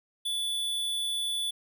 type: tone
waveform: square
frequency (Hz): 3462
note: A7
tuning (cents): -29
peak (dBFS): -29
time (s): 0.25-1.51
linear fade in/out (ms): 10
effects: none

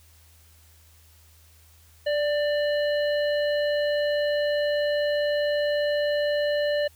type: harmonic tone with a mistuned harmonic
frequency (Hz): 587.3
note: D5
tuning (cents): 0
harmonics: 1 / 3 / 5 / 7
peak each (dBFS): -22 / -32 / -36 / -39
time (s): 2.06-6.88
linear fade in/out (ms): 10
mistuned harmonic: 3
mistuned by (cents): +20
effects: added 80 Hz sine -54 dBFS peak until 6.95 s + white hiss -58 dBFS RMS until 6.95 s

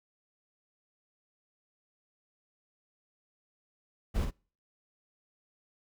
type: noise with echo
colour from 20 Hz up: brown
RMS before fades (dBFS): -29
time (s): 4.14-4.26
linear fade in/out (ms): 20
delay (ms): 51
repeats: 1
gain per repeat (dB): -5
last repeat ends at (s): 4.311
effects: noise-tail reverb RT60 0.4 s tail -26 dB re dry

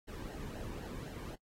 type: noise with flanger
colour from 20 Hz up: brown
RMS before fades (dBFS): -44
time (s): 0.07-1.36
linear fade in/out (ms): 20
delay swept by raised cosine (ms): 0.83 to 1.54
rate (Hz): 3.9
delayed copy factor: -0.6
effects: noise-tail reverb RT60 0.1 s tail -24 dB re dry + AAC 48 kbps

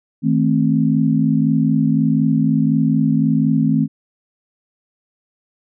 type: chord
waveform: sine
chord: A diminished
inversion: second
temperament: just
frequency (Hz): 158.4 / 220 / 264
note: Eb3 / A3 / C4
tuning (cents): +31 / 0 / +16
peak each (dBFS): -17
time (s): 0.22-3.88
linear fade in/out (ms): 50
effects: none

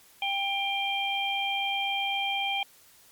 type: harmonic tone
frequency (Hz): 793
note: G5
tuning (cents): +20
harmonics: 1 / 3 / 4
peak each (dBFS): -31 / -31 / -31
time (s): 0.22-2.63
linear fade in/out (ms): 2
effects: white hiss -57 dBFS RMS until 3.11 s + Opus 48 kbps

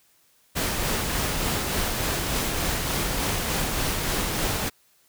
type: noise with tremolo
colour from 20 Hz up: pink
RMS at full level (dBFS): -25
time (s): 0.55-4.7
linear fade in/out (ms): 20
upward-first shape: sine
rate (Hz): 3.4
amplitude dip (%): 25
effects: white hiss -62 dBFS RMS until 5.08 s

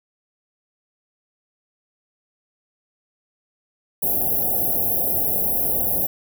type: band-stop noise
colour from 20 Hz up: white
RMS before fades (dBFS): -21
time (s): 4.02-6.07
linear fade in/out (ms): 10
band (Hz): 810 to 11000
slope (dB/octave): 96
effects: none

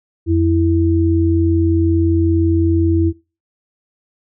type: tone pair together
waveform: sine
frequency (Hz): 87.3 / 329.6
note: F2 / E4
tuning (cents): 0 / 0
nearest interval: octave + major seventh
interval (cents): 2300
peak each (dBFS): -14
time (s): 0.26-3.13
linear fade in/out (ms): 50
effects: noise-tail reverb RT60 0.3 s tail -20 dB re dry

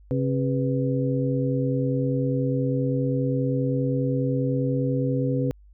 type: harmonic tone with a mistuned harmonic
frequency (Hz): 134.8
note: C#3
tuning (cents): -48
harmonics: 1 / 2 / 3 / 4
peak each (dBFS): -24 / -26 / -33 / -28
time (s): 0.11-5.51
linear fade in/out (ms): 0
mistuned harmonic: 4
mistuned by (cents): -150
effects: added 50 Hz sine -48 dBFS peak until 5.73 s

